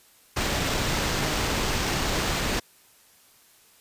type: noise with sample-and-hold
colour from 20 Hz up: pink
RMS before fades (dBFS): -26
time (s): 0.36-2.6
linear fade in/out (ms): 10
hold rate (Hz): 11025
effects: white hiss -57 dBFS RMS until 3.8 s + resampled to 32000 Hz